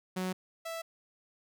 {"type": "tone pair in turn", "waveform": "sawtooth", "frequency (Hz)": [185, 659.3], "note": ["F#3", "E5"], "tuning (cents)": [0, 0], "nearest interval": "octave + minor seventh", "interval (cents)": 2200, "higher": "second", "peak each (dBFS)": [-28, -33], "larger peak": "first", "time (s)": [[0.16, 0.33], [0.65, 0.82]], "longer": "neither", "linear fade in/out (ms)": 10, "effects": []}